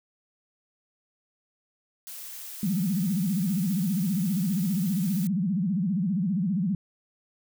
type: noise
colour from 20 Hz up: blue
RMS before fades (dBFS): -40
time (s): 2.07-5.27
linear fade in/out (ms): 0
type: tone with vibrato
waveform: sine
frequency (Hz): 187.3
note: F#3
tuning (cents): +21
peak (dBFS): -23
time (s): 2.63-6.75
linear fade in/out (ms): 2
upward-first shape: sine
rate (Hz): 15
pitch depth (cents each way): 230
effects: none